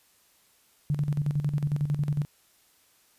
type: tone with tremolo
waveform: sine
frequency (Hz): 146.2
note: D3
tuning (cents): -7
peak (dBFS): -22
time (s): 0.9-2.25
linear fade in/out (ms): 0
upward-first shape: square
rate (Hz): 11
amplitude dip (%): 65
effects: white hiss -63 dBFS RMS until 3.18 s + resampled to 32000 Hz